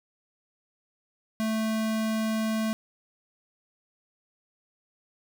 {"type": "tone", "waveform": "square", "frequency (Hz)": 220, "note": "A3", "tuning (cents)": 0, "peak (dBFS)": -26, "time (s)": [1.4, 2.73], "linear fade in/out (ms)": 0, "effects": []}